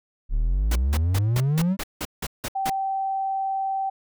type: exponential sweep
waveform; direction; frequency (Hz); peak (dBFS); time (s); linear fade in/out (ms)
triangle; up; 34 to 199.9; -17; 0.29-1.77; 50
type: noise bursts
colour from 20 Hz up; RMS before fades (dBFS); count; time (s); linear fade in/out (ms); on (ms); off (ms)
pink; -29; 10; 0.71-2.7; 5; 46; 170
type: tone with vibrato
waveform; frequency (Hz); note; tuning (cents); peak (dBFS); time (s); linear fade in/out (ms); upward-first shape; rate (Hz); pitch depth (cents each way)
sine; 775; G5; -20; -23; 2.55-3.9; 10; sine; 20; 9
effects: none